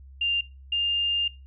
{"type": "tone pair in turn", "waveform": "sine", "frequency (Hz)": [2794, 2807], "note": ["F7", "F7"], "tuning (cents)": [0, 8], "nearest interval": "unison", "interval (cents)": 8, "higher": "second", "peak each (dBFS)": -22, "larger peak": "neither", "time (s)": [[0.21, 0.41], [0.72, 1.28]], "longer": "second", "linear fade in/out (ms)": 5, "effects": ["noise-tail reverb RT60 0.3 s tail -22 dB re dry", "added 67 Hz sine -44 dBFS peak until 1.46 s"]}